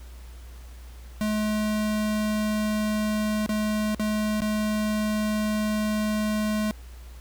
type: tone with dropouts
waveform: square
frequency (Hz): 213.3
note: G#3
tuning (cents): +46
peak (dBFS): -24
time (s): 1.21-6.71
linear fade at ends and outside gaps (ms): 0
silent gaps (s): 3.462-3.492 / 3.947-3.996 / 4.405-4.419
effects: added 60 Hz sine -40 dBFS peak until 7.2 s + pink hiss -53 dBFS RMS until 7.2 s